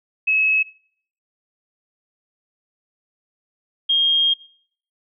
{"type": "tone pair in turn", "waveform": "sine", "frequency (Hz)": [2576, 3232], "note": ["E7", "G#7"], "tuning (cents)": [-41, -48], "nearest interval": "major third", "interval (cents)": 393, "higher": "second", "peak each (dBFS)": [-15, -14], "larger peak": "second", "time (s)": [[0.27, 0.63], [3.89, 4.34]], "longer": "second", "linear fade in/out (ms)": 10, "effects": ["noise-tail reverb RT60 0.6 s tail -23 dB re dry"]}